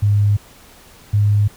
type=tone pair in turn; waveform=sine; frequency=102.7 / 103.29 Hz; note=G#2 / G#2; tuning=-19 / -9 cents; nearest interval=unison; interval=10 cents; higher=second; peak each=-11 dBFS; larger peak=neither; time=0.02-0.37 / 1.13-1.48 s; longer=neither; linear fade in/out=10 ms; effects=pink hiss -45 dBFS RMS until 1.56 s